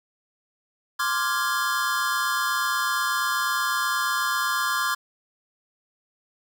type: chord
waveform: square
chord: D half-diminished seventh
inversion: third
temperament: equal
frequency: 1046.5 / 1174.7 / 1396.9 / 1661.2 Hz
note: C6 / D6 / F6 / Ab6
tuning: 0 / 0 / 0 / 0 cents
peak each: -29 dBFS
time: 0.99-4.95 s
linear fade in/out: 10 ms
effects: none